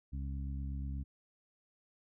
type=harmonic tone; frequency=68.4 Hz; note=C#2; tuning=23 cents flat; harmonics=1 / 2 / 3 / 4; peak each=-37 / -44 / -49 / -51 dBFS; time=0.12-1.04 s; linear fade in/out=20 ms; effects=none